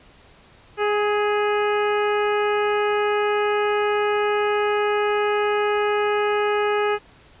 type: harmonic tone with a mistuned harmonic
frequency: 415.3 Hz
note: G#4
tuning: in tune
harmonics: 1 / 2 / 3 / 4 / 5 / 6 / 7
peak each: -20 / -26 / -27 / -30 / -34 / -33 / -36 dBFS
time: 0.77-6.99 s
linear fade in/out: 50 ms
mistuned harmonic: 3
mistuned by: +23 cents
effects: pink hiss -51 dBFS RMS until 7.4 s + resampled to 8000 Hz